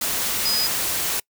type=tone in noise; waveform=sine; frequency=4978 Hz; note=D#8; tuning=in tune; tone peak=-20 dBFS; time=0.45-0.67 s; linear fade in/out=5 ms; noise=white; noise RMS=-24 dBFS; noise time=0.01-1.2 s; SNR=+1 dB; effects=noise-tail reverb RT60 0.1 s tail -26 dB re dry